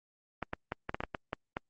clicks, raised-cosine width 0.5 ms, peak -18 dBFS, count 10, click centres 0.427 / 0.534 / 0.721 / 0.894 / 0.945 / 1.005 / 1.037 / 1.148 / 1.331 / 1.569 s, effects Opus 24 kbps

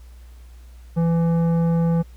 sine tone with tanh clipping, 167.2 Hz, E3, 25 cents sharp, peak -18 dBFS, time 0.96-2.03 s, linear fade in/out 20 ms, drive 12 dB, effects added 60 Hz sine -40 dBFS peak until 2.16 s + pink hiss -57 dBFS RMS until 2.16 s

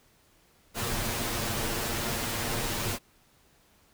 pink noise with comb filter, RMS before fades -31 dBFS, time 0.74-2.99 s, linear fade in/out 50 ms, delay 8.6 ms, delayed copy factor +0.8, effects pink hiss -63 dBFS RMS until 3.93 s

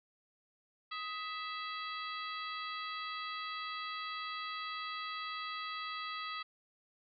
harmonic tone with a mistuned harmonic, 660 Hz, E5, 2 cents sharp, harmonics 2 / 3 / 4 / 5 / 6 / 7, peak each -41 / -46 / -49 / -48 / -49 / -51 dBFS, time 0.91-6.43 s, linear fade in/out 10 ms, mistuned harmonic 2, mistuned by -83 cents, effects none

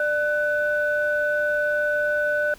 sine tone pair together, 594 / 1496.8 Hz, D5 / F#6, +20 / +20 cents, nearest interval octave + major third, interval 1600 cents, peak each -22 dBFS, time 0-2.54 s, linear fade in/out 2 ms, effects tanh soft clip ceiling -12 dBFS + pink hiss -49 dBFS RMS until 2.58 s

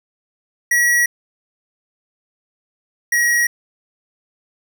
square tone pair in turn, 1921 / 1903.3 Hz, B6 / A#6, -48 / +36 cents, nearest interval unison, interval 16 cents, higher first, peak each -13 / -14 dBFS, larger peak first, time 0.71-1.06 / 3.12-3.47 s, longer neither, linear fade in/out 5 ms, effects none

